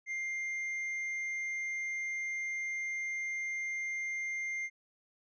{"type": "tone with tanh clipping", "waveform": "sine", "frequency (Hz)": 2100, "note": "C7", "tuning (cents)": 6, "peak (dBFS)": -35, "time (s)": [0.06, 4.7], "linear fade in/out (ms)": 50, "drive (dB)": 5, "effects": ["resampled to 16000 Hz"]}